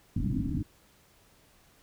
white low-pass noise, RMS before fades -30 dBFS, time 0.16-0.63 s, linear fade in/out 5 ms, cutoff 300 Hz, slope 96 dB/octave, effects pink hiss -62 dBFS RMS until 1.82 s

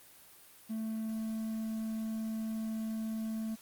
triangle tone with quantisation, 220.9 Hz, A3, 7 cents sharp, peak -32 dBFS, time 0.69-3.56 s, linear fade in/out 20 ms, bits 10, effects white hiss -57 dBFS RMS until 3.61 s + Opus 32 kbps

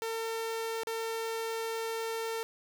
sawtooth tone with dropouts, 452 Hz, A4, 47 cents sharp, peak -29 dBFS, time 0.02-2.43 s, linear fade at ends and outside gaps 0 ms, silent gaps 0.834-0.871 s, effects none

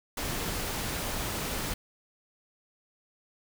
pink noise, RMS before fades -33 dBFS, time 0.17-1.74 s, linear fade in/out 5 ms, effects none

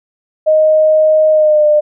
sine tone with pitch glide, 622.3 to 600.8 Hz, D#5 to D5, 0 to +39 cents, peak -6 dBFS, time 0.46-1.81 s, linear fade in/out 20 ms, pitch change -61 cents, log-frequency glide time 1.31-1.65 s, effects none

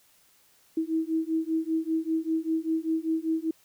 sine beating tone pair, 319.6 / 324.7 Hz, D#4 / E4, +47 / -26 cents, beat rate 5.1 Hz, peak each -28 dBFS, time 0.77-3.51 s, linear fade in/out 5 ms, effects white hiss -62 dBFS RMS until 3.64 s

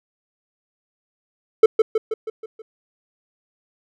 triangle tone with echo, 440 Hz, A4, in tune, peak -3 dBFS, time 1.63-1.66 s, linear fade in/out 5 ms, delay 160 ms, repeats 6, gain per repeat -5 dB, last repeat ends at 2.62 s, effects none

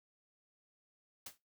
white noise with exponential decay, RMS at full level -42 dBFS, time 1.26-1.38 s, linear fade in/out 5 ms, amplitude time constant 25 ms, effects noise-tail reverb RT60 0.2 s tail -17 dB re dry

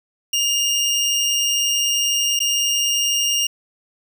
25% pulse tone with dropouts, 2827 Hz, F7, 20 cents sharp, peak -13 dBFS, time 0.33-3.47 s, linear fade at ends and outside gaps 5 ms, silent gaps 2.392-2.402 s, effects none

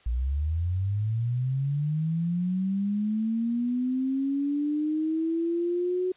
sine linear sweep, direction up, 56.1 to 370 Hz, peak -24 dBFS, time 0.06-6.12 s, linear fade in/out 5 ms, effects white hiss -59 dBFS RMS until 6.16 s + resampled to 8000 Hz

